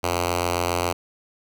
5% pulse tone with notch filter, 87.3 Hz, F2, in tune, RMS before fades -24 dBFS, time 0.03-0.93 s, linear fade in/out 10 ms, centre 190 Hz, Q 0.85, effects none

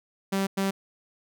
sawtooth tone bursts at uneven times, 194.6 Hz, G3, 12 cents flat, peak -20 dBFS, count 2, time 0.32-0.47 / 0.57-0.71 s, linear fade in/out 10 ms, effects none

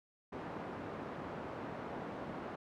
pink band-pass noise, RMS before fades -44 dBFS, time 0.32-2.56 s, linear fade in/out 10 ms, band 170 to 1200 Hz, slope 12 dB/octave, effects none

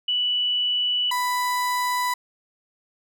sine / 35% pulse tone pair in turn, 2960 / 991.5 Hz, F#7 / B5, 0 / +7 cents, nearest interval octave + perfect fifth, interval 1893 cents, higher first, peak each -20 dBFS, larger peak neither, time 0.08-1.11 / 1.11-2.14 s, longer neither, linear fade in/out 5 ms, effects none

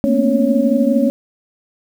sine tone cluster, 223 / 235.9 / 255.2 / 280.2 / 555 Hz, A3 / A#3 / C4 / C#4 / C#5, +23 / +21 / -43 / +19 / +2 cents, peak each -18 dBFS, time 0.04-1.1 s, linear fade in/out 0 ms, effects 7-bit

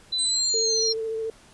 sine tone with pitch glide, 4000 to 4187 Hz, B7 to C8, +21 to 0 cents, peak -23 dBFS, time 0.12-0.93 s, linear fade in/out 10 ms, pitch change +79 cents, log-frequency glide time 0.26-0.44 s
sine linear sweep, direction down, 8372 to 5400 Hz, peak -25 dBFS, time 0.18-0.94 s, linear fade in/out 20 ms
sine tone with vibrato, 445.5 Hz, A4, 22 cents sharp, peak -26 dBFS, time 0.54-1.3 s, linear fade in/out 2 ms, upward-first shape sine, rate 14 Hz, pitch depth 18 cents each way
effects pink hiss -53 dBFS RMS until 1.53 s + resampled to 24000 Hz

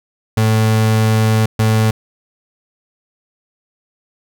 35% pulse tone bursts at uneven times, 110 Hz, A2, in tune, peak -9 dBFS, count 2, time 0.37-1.46 / 1.59-1.91 s, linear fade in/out 5 ms, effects none

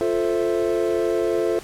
triangle chord, F major seventh, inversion none, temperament equal, 349.2 / 440 / 523.3 / 659.3 Hz, F4 / A4 / C5 / E5, 0 / 0 / 0 / 0 cents, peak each -21 / -21 / -25 / -26 dBFS, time 0.01-1.59 s, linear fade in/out 0 ms, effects pink hiss -41 dBFS RMS until 1.63 s + low-pass 12000 Hz 12 dB/octave

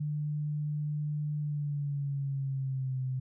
sine tone with pitch glide, 149.2 to 129.89 Hz, D3 to C3, +28 to -12 cents, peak -30 dBFS, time 0-3.2 s, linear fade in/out 10 ms, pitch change -240 cents, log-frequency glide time 1.39-3 s, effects none

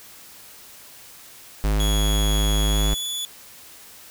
square tone, 51.9 Hz, G#1, in tune, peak -19 dBFS, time 1.64-2.94 s, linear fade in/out 0 ms
sawtooth tone with pitch glide, 3350 to 3446 Hz, G#7 to A7, +14 to -37 cents, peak -23 dBFS, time 1.8-3.25 s, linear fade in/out 0 ms, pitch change +49 cents, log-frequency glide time 2.69-3.06 s
effects white hiss -45 dBFS RMS until 4.1 s

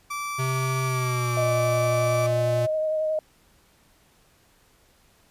30% pulse tone, 1163 Hz, D6, 17 cents flat, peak -26 dBFS, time 0.1-2.27 s, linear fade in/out 10 ms
square tone with pitch glide, 130.81 to 117.89 Hz, C3 to A#2, 0 to +20 cents, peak -25 dBFS, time 0.38-2.67 s, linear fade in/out 20 ms, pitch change -180 cents, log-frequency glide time 0.84-1.47 s
sine tone with vibrato, 624 Hz, D#5, 5 cents sharp, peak -22 dBFS, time 1.37-3.19 s, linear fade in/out 2 ms, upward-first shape sine, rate 11 Hz, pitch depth 16 cents each way
effects pink hiss -60 dBFS RMS until 5.3 s + resampled to 32000 Hz

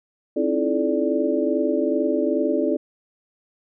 sine tone cluster, 265.7 / 314.4 / 336.8 / 430.2 / 584 Hz, C4 / D#4 / E4 / A4 / D5, +27 / +18 / +37 / -39 / -10 cents, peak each -25 dBFS, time 0.36-2.77 s, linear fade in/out 10 ms, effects none

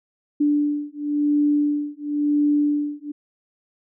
sine beating tone pair, 292.9 / 293.86 Hz, D4 / D4, -5 / +1 cents, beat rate 0.96 Hz, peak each -21 dBFS, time 0.4-3.12 s, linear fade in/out 10 ms, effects none

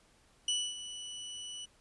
sawtooth tone with ADSR envelope, 2960 Hz, F#7, in tune, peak -25 dBFS, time 0.48-1.66 s, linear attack 3 ms, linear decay 260 ms, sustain -13 dB, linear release 17 ms, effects pink hiss -66 dBFS RMS until 1.8 s + resampled to 24000 Hz

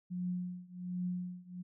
sine tone with tremolo, 179.7 Hz, F3, 50 cents sharp, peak -32 dBFS, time 0.1-1.63 s, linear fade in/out 20 ms, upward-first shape triangle, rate 1.3 Hz, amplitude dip 95%, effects none

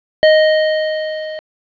square tone with level ramp, 622.3 Hz, D#5, in tune, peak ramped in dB -6 to -25 dBFS, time 0.23-1.39 s, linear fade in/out 0 ms, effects resampled to 11025 Hz + 8-bit

